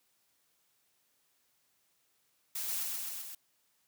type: noise with echo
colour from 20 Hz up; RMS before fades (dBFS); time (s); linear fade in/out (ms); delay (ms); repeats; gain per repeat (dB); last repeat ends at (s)
blue; -37; 2.55-2.83; 5; 130; 4; -2; 3.35
effects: white hiss -74 dBFS RMS until 3.87 s + high-pass 80 Hz 12 dB/octave